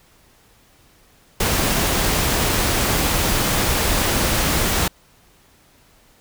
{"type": "noise", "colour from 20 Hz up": "pink", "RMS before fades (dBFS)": -19, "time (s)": [1.4, 4.88], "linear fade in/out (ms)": 5, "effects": ["pink hiss -54 dBFS RMS until 6.2 s"]}